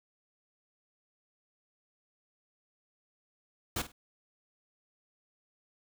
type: noise with echo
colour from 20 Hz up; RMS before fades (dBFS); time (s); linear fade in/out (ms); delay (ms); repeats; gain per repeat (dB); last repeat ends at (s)
pink; -33; 3.76-3.82; 5; 50; 2; -13; 3.92
effects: none